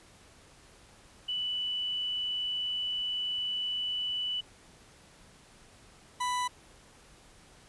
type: tone pair in turn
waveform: sine / 40% pulse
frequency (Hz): 2973 / 992.1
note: F#7 / B5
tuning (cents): +8 / +8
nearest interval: octave + perfect fifth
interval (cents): 1900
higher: first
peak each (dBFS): -30 / -28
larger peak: second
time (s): 1.28-4.41 / 6.2-6.48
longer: first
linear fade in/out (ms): 10
effects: pink hiss -57 dBFS RMS until 7.68 s + resampled to 24000 Hz